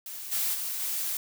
blue noise with level steps, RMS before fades -39 / -28 / -33 / -31 dBFS, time 0.06-1.17 s, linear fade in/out 2 ms, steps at 0.31 / 0.53 / 0.79 s, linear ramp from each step 20 ms, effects none

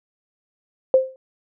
sine tone with exponential decay, 523.3 Hz, C5, in tune, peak -7 dBFS, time 0.94-1.16 s, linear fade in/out 1 ms, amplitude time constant 47 ms, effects none

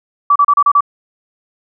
sine tone bursts, 1153 Hz, D6, 32 cents flat, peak -6 dBFS, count 6, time 0.3-0.807 s, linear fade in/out 5 ms, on 57 ms, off 33 ms, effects none

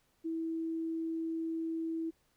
sine tone, 326.2 Hz, E4, 18 cents flat, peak -33 dBFS, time 0.24-2.11 s, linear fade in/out 20 ms, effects pink hiss -73 dBFS RMS until 2.36 s

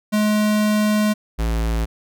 square tone pair in turn, 211.6 / 55.95 Hz, G#3 / A1, +33 / +30 cents, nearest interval octave + major seventh, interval 2303 cents, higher first, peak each -16 / -19 dBFS, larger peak first, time 0.12-1.14 / 1.38-1.86 s, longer first, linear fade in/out 20 ms, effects none

